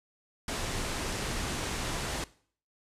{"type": "low-pass noise", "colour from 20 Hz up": "pink", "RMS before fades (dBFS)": -34, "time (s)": [0.48, 2.24], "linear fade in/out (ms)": 2, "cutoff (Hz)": 9800, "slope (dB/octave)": 24, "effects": ["noise-tail reverb RT60 0.5 s tail -19 dB re dry", "resampled to 32000 Hz"]}